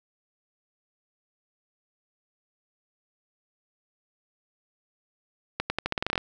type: accelerating click train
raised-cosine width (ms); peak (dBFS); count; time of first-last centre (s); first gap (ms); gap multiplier
0.3; -10; 12; 5.6-6.178; 100; 0.86
effects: none